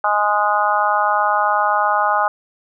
harmonic tone, 207.7 Hz, G#3, in tune, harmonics 3 / 4 / 5 / 6 / 7, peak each -23 / -18 / -22 / -19 / -23 dBFS, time 0.04-2.28 s, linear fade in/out 2 ms, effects none

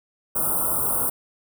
white band-stop noise, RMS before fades -23 dBFS, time 0.35-1.1 s, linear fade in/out 10 ms, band 1400 to 8500 Hz, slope 96 dB/octave, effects none

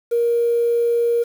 triangle tone, 470.9 Hz, A#4, 18 cents sharp, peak -11 dBFS, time 0.11-1.24 s, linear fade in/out 20 ms, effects tanh soft clip ceiling -13 dBFS + 7-bit

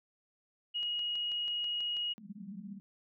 sine tone, 2889 Hz, F#7, 42 cents flat, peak -32 dBFS, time 0.74-2.14 s, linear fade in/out 20 ms
click train, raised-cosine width 0.2 ms, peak -35 dBFS, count 8, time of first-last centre 0.83-1.968 s, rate 6.15 Hz
pink band-pass noise, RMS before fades -46 dBFS, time 2.18-2.8 s, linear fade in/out 0 ms, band 180 to 220 Hz, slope 96 dB/octave
effects none

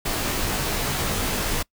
pink noise with comb filter, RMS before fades -25 dBFS, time 0.05-1.63 s, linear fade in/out 10 ms, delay 18 ms, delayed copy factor -1, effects noise-tail reverb RT60 0.1 s tail -24 dB re dry

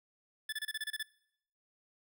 25% pulse tone bursts, 1736 Hz, A6, 24 cents flat, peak -31 dBFS, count 9, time 0.49-1.029 s, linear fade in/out 5 ms, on 35 ms, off 28 ms, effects noise-tail reverb RT60 0.7 s tail -21 dB re dry

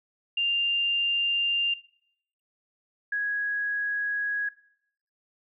sine tone pair in turn, 2794 / 1661.3 Hz, F7 / G#6, 0 / 0 cents, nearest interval major sixth, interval 900 cents, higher first, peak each -23 / -25 dBFS, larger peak first, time 0.37-1.74 / 3.12-4.49 s, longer neither, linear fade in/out 5 ms, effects noise-tail reverb RT60 0.7 s tail -19 dB re dry

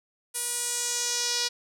sawtooth tone with band-pass filter sweep, 482.5 Hz, B4, 40 cents flat, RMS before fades -29 dBFS, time 0.34-1.49 s, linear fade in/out 20 ms, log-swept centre 9900 to 4900 Hz, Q 2.5, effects none

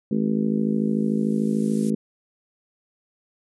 harmonic tone, 53.5 Hz, A1, 48 cents flat, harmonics 3 / 4 / 5 / 6 / 7 / 8 / 9, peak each -30 / -21 / -28 / -37 / -30 / -37 / -35 dBFS, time 0.11-1.95 s, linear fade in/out 5 ms
violet noise with exponential growth, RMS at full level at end -34 dBFS, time 0.24-1.9 s, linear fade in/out 1 ms, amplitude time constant 360 ms
effects resampled to 24000 Hz

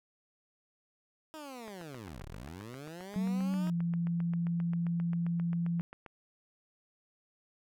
15% pulse linear two-way sweep, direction down then up, 320 to 31.5 to 320 Hz, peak -37 dBFS, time 1.34-3.7 s, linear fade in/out 0 ms, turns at 2.26 s
click train, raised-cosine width 0.5 ms, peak -32 dBFS, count 34, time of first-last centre 1.68-6.062 s, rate 7.53 Hz
sine tone with pitch glide, 190 to 170.25 Hz, F#3 to F3, +46 to -44 cents, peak -29 dBFS, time 3.16-5.81 s, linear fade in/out 0 ms, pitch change -190 cents, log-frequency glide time 3.55-3.73 s
effects none

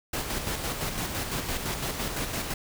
pink noise with tremolo, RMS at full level -30 dBFS, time 0.13-2.54 s, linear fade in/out 5 ms, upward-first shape square, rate 5.9 Hz, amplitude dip 40%, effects none

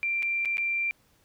sine tone with dropouts, 2363 Hz, D7, 10 cents sharp, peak -25 dBFS, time 0.03-0.91 s, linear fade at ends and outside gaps 0 ms, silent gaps 0.224-0.229 / 0.45-0.456 / 0.571-0.581 s, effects pink hiss -65 dBFS RMS until 1.24 s

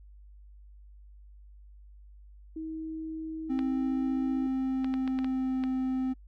sine tone, 318.5 Hz, D#4, 41 cents sharp, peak -34 dBFS, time 2.56-4.47 s, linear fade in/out 5 ms
triangle tone with pitch glide, 263 to 259.7 Hz, C4 to C4, +9 to -13 cents, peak -25 dBFS, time 3.49-6.14 s, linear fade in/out 20 ms, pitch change -22 cents, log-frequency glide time 4.65-5.68 s
clicks, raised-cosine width 0.3 ms, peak -24 dBFS, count 7, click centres 3.591 / 4.845 / 4.94 / 5.077 / 5.189 / 5.245 / 5.638 s
effects noise-tail reverb RT60 0.1 s tail -26 dB re dry + added 50 Hz sine -49 dBFS peak until 6.27 s

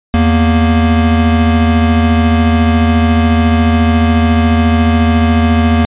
square tone pair together, 82.41 / 233.1 Hz, E2 / A#3, 0 / 0 cents, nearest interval octave + tritone, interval 1800 cents, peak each -11 dBFS, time 0.14-5.85 s, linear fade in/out 0 ms, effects resampled to 8000 Hz

